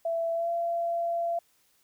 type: tone with pitch glide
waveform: sine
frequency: 666 to 681.2 Hz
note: E5 to F5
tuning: +18 to -43 cents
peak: -26 dBFS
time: 0.05-1.39 s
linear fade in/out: 5 ms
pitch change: +39 cents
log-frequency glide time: 0.33-0.49 s
effects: white hiss -67 dBFS RMS until 1.83 s